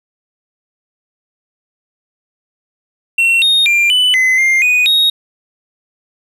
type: tone with pitch steps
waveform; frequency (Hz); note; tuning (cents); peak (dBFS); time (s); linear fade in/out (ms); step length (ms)
triangle; 2721 / 3708 / 2384 / 2991 / 2037 / 2109 / 2480 / 3758; F7 / A#7 / D7 / F#7 / C7 / C7 / D#7 / A#7; -46 / -10 / +25 / +18 / -47 / +13 / -6 / +13; -7; 3.18-5.1; 5; 240
effects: none